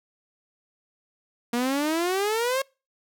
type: exponential sweep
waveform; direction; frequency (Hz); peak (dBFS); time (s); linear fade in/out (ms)
sawtooth; up; 234.3 to 549; -19; 1.53-2.62; 5
effects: noise-tail reverb RT60 0.3 s tail -26 dB re dry